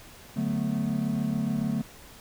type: chord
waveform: triangle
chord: B minor seventh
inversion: first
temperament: equal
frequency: 146.83 / 185 / 220 / 246.9 Hz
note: D3 / F#3 / A3 / B3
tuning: 0 / 0 / 0 / 0 cents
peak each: -30 / -31 / -26 / -31 dBFS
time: 0.36-1.82 s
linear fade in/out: 10 ms
effects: pink hiss -49 dBFS RMS until 2.2 s